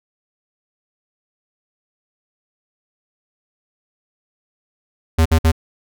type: tone bursts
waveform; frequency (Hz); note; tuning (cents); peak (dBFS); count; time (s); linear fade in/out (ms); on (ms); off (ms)
square; 81; E2; -30; -11; 3; 5.18-5.518; 10; 76; 55
effects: none